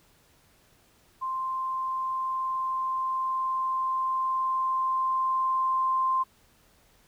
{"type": "tone with level ramp", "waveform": "sine", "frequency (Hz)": 1046.5, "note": "C6", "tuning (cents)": 0, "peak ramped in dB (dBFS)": [-28, -22], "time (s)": [1.21, 6.24], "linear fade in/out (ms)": 20, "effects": ["pink hiss -62 dBFS RMS until 7.07 s"]}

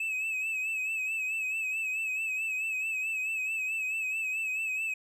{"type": "tone with vibrato", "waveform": "triangle", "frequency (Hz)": 2586, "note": "E7", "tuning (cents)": -34, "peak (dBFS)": -28, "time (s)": [0, 4.94], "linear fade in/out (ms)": 5, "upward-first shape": "sine", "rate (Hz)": 4.6, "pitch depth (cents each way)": 52, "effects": []}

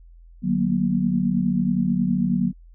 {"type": "tone cluster", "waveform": "sine", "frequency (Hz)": [150.7, 186.2, 229.4, 238.8], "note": ["D3", "F#3", "A#3", "A#3"], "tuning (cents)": [45, 11, -28, 42], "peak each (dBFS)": [-28, -21, -29, -23], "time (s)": [0.42, 2.53], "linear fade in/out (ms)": 50, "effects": ["added 42 Hz sine -44 dBFS peak until 2.74 s"]}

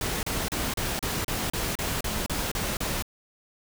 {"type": "noise bursts", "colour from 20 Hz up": "pink", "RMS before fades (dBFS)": -29, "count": 12, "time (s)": [0.01, 3.024], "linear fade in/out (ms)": 2, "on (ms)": 220, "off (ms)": 34, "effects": []}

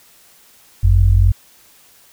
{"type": "tone pair together", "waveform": "sine", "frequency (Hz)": [49, 92.5], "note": ["G1", "F#2"], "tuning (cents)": [0, 0], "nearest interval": "major seventh", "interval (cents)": 1100, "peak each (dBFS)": -11, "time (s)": [0.83, 1.32], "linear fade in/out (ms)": 10, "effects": ["white hiss -49 dBFS RMS until 2.12 s"]}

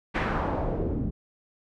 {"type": "noise with low-pass filter sweep", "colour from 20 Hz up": "pink", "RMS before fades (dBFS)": -28, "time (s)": [0.14, 1.11], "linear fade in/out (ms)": 20, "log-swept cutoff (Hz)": [2200, 230], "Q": 1.6, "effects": []}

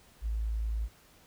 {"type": "tone", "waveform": "sine", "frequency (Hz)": 55, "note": "A1", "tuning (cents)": 0, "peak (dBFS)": -29, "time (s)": [0.21, 0.89], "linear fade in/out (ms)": 50, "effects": ["pink hiss -60 dBFS RMS until 1.26 s"]}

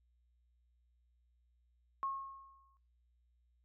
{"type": "tone with exponential decay", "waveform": "sine", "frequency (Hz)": 1086, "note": "C#6", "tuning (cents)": -36, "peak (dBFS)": -33, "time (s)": [2.03, 2.77], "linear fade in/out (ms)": 0, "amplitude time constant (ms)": 160, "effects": ["noise-tail reverb RT60 0.6 s tail -21 dB re dry", "added 60 Hz sine -70 dBFS peak until 3.64 s"]}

